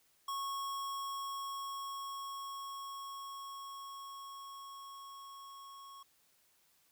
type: tone with level ramp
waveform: square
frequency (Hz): 1100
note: C#6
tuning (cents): -14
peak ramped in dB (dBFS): -37 to -51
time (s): 0.28-6.03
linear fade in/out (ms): 5
effects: white hiss -71 dBFS RMS until 6.91 s